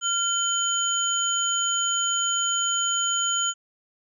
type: tone cluster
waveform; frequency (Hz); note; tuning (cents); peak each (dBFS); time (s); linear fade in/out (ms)
sine; 1393 / 3076 / 6860; F6 / G7 / A8; -5 / -33 / -45; -28 / -26 / -25; 0.01-3.54; 50
effects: none